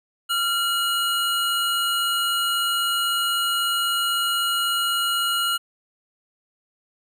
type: tone pair together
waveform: square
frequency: 1378.1 / 2900 Hz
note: F6 / F#7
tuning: -23 / -35 cents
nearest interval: octave + minor second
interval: 1288 cents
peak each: -24 dBFS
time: 0.29-5.58 s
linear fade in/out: 20 ms
effects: none